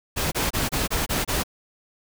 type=noise bursts; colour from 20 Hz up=pink; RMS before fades=-24 dBFS; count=7; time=0.16-1.436 s; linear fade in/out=20 ms; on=160 ms; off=26 ms; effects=none